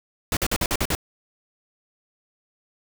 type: noise bursts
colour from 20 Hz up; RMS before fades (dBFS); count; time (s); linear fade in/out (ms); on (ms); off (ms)
pink; -23; 7; 0.32-0.951; 2; 49; 48
effects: none